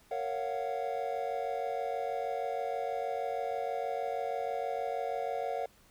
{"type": "chord", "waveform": "triangle", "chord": "Gb major seventh", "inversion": "first", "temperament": "just", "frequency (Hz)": [462.5, 555, 693.7, 740], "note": ["Bb4", "Db5", "F5", "Gb5"], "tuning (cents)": [-14, 2, -12, 0], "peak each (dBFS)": [-36, -36, -36, -35], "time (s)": [0.11, 5.66], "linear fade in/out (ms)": 5, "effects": ["pink hiss -63 dBFS RMS until 5.9 s"]}